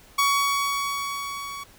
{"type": "tone with level ramp", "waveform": "sawtooth", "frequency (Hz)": 1124, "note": "C#6", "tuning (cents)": 24, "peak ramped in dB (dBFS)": [-14, -30], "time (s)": [0.18, 1.64], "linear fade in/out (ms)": 10, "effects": ["pink hiss -52 dBFS RMS until 1.78 s"]}